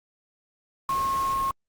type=tone in noise; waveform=sine; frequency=1080 Hz; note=C#6; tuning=45 cents flat; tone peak=-23 dBFS; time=0.89-1.51 s; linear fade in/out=2 ms; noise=pink; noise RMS=-38 dBFS; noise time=0.89-1.51 s; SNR=+12 dB; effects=Opus 48 kbps